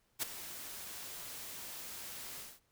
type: noise with ADSR envelope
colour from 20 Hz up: white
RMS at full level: -33 dBFS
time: 0.19-2.6 s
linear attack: 35 ms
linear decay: 12 ms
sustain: -13 dB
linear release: 210 ms
effects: pink hiss -75 dBFS RMS until 2.71 s